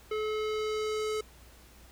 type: tone with low-pass filter sweep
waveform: square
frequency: 430.2 Hz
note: A4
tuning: 39 cents flat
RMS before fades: -32 dBFS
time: 0.11-1.21 s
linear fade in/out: 5 ms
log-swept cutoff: 2800 to 9000 Hz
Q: 1
effects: added 60 Hz sine -55 dBFS peak until 1.91 s + pink hiss -57 dBFS RMS until 1.91 s